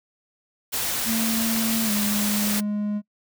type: noise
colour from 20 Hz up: white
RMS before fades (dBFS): -26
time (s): 0.72-2.61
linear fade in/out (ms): 20
type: tone with pitch glide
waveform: triangle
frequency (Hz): 225.3 to 207.8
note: A3 to G#3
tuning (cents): +41 to +1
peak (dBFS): -21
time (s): 1.05-3.02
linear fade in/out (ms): 50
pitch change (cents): -140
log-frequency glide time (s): 1.84-1.91
effects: noise-tail reverb RT60 0.1 s tail -24 dB re dry